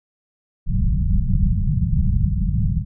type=low-pass noise; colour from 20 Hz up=pink; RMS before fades=-18 dBFS; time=0.66-2.85 s; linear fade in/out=50 ms; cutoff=200 Hz; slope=96 dB/octave; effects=none